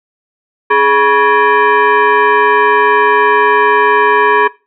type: tone with frequency modulation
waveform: sine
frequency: 276.5 Hz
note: C#4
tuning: 4 cents flat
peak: -6 dBFS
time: 0.7-4.48 s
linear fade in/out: 10 ms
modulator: 697 Hz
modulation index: 2.3
effects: noise-tail reverb RT60 0.3 s tail -22 dB re dry